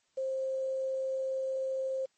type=tone with quantisation; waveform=sine; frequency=529 Hz; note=C5; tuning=19 cents sharp; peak=-30 dBFS; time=0.17-2.06 s; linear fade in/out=10 ms; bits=9; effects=white hiss -73 dBFS RMS until 2.17 s + MP3 32 kbps